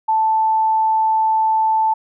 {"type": "tone", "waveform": "sine", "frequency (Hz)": 880, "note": "A5", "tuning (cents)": 0, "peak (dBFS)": -13, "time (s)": [0.08, 1.94], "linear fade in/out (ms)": 10, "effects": []}